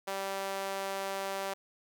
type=tone with high-pass filter; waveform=sawtooth; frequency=194.9 Hz; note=G3; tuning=10 cents flat; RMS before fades=-36 dBFS; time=0.07-1.54 s; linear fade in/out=10 ms; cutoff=600 Hz; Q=1.5; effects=none